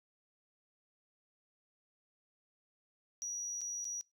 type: tone with dropouts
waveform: sine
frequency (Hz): 5800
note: F#8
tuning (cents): -35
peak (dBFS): -35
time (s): 3.22-4.01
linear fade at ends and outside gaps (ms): 0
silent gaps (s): 3.609-3.615 / 3.844-3.852
effects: noise-tail reverb RT60 0.2 s tail -24 dB re dry + tanh soft clip ceiling -35 dBFS